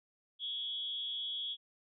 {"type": "tone with amplitude modulation", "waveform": "sine", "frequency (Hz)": 3346, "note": "G#7", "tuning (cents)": 12, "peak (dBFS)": -33, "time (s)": [0.39, 1.57], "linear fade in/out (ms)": 50, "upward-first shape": "sine", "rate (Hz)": 256, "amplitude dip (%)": 65, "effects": []}